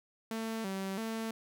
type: tone with vibrato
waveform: sawtooth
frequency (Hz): 207.7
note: G#3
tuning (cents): 0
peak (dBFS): -31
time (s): 0.31-1.31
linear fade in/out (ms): 2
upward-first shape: square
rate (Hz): 1.5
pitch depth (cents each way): 130
effects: none